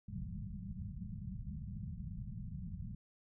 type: low-pass noise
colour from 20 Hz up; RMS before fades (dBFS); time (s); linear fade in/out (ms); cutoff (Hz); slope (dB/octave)
white; -44; 0.08-2.95; 5; 210; 96
effects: none